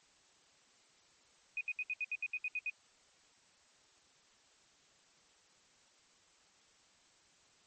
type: tone bursts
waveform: sine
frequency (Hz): 2492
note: D#7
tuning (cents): +2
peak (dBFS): -34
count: 11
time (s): 1.57-2.699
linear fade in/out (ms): 2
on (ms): 39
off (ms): 70
effects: white hiss -67 dBFS RMS until 7.66 s + MP3 32 kbps